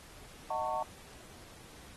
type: chord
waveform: sine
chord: D# half-diminished seventh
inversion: none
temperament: equal with one note detuned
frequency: 622.3 / 740 / 897.5 / 1108.7 Hz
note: D#5 / F#5 / A5 / C#6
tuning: 0 / 0 / +34 / 0 cents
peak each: -38 / -37 / -35 / -39 dBFS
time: 0.5-0.83 s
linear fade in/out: 5 ms
effects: pink hiss -54 dBFS RMS until 1.96 s + AAC 32 kbps